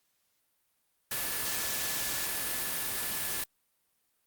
sine tone in noise, 1729 Hz, A6, 31 cents flat, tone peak -44 dBFS, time 1.11-3.44 s, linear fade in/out 5 ms, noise white, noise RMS -33 dBFS, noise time 1.11-3.44 s, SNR -14 dB, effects white hiss -75 dBFS RMS until 4.26 s + Opus 48 kbps

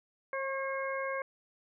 harmonic tone with a mistuned harmonic, 538 Hz, C5, 48 cents sharp, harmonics 1 / 2 / 3 / 4, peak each -35 / -38 / -40 / -41 dBFS, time 0.33-1.22 s, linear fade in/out 2 ms, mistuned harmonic 2, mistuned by +18 cents, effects none

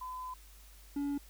sine / triangle tone pair in turn, 1014 / 284.5 Hz, B5 / C#4, +45 / +45 cents, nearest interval octave + minor seventh, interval 2200 cents, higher first, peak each -39 / -30 dBFS, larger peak second, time 0.01-0.34 / 0.96-1.18 s, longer first, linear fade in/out 5 ms, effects added 50 Hz sine -54 dBFS peak until 1.29 s + white hiss -60 dBFS RMS until 1.29 s

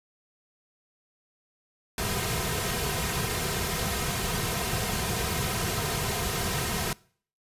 pink noise with comb filter, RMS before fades -29 dBFS, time 1.98-6.93 s, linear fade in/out 2 ms, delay 3.5 ms, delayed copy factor -0.7, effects noise-tail reverb RT60 0.5 s tail -23 dB re dry + resampled to 32000 Hz

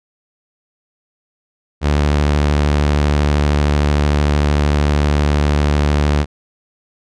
sawtooth tone with vibrato, 73.42 Hz, D2, in tune, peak -8 dBFS, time 1.81-6.26 s, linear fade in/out 50 ms, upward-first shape sine, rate 13 Hz, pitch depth 20 cents each way, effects low-pass 6000 Hz 12 dB/octave

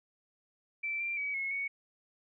sine tone with pitch steps, 2332 / 2366 / 2274 / 2178 / 2226 Hz, D7 / D7 / C#7 / C#7 / C#7, -13 / +12 / +44 / -31 / +7 cents, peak -32 dBFS, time 0.83-1.68 s, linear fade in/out 10 ms, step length 170 ms, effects none

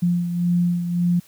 sine beating tone pair, 174.61 / 176.41 Hz, F3 / F3, 0 / +18 cents, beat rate 1.8 Hz, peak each -18 / -26 dBFS, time 0.02-1.2 s, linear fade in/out 10 ms, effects white hiss -52 dBFS RMS until 1.27 s

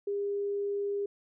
sine tone, 403.8 Hz, G#4, 49 cents flat, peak -29 dBFS, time 0.07-1.06 s, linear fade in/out 5 ms, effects none

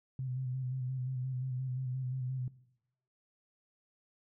sine tone with vibrato, 128.7 Hz, C3, 28 cents flat, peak -34 dBFS, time 0.19-2.48 s, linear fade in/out 2 ms, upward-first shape square, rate 5.7 Hz, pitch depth 35 cents each way, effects noise-tail reverb RT60 0.8 s tail -18 dB re dry

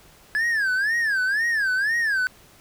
triangle tone with vibrato, 1680 Hz, G#6, 19 cents sharp, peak -18 dBFS, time 0.35-2.27 s, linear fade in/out 0 ms, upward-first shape sine, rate 2 Hz, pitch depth 200 cents each way, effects pink hiss -52 dBFS RMS until 2.6 s

